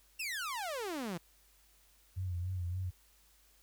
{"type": "exponential sweep", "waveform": "sawtooth", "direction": "down", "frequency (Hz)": [2789, 160], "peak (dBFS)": -33, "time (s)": [0.19, 1.18], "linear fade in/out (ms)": 10}
{"type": "tone with vibrato", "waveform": "sine", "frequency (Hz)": 90.3, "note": "F#2", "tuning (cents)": -42, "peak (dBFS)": -34, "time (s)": [2.16, 2.91], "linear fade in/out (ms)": 20, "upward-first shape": "sine", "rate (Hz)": 3.5, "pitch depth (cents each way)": 63}
{"effects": ["added 50 Hz sine -68 dBFS peak until 3.62 s", "white hiss -67 dBFS RMS until 3.62 s"]}